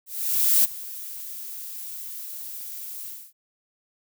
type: noise with ADSR envelope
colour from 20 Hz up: violet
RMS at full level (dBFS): -17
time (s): 0.06-3.33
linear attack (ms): 580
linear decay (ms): 20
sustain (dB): -19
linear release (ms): 250
effects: none